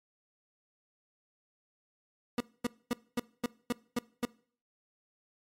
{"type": "tone bursts", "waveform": "30% pulse", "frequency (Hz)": 240.9, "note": "B3", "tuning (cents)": -43, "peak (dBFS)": -25, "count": 8, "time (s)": [2.38, 4.252], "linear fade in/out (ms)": 2, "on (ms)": 24, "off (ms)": 240, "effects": ["noise-tail reverb RT60 0.5 s tail -23 dB re dry", "MP3 64 kbps"]}